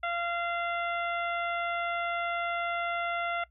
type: harmonic tone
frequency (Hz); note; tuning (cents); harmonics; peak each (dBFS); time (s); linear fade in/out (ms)
689; F5; -24; 1 / 2 / 3 / 4 / 5; -33 / -32 / -36 / -42 / -45; 0.03-3.44; 5
effects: noise-tail reverb RT60 0.1 s tail -20 dB re dry + added 60 Hz sine -60 dBFS peak until 3.5 s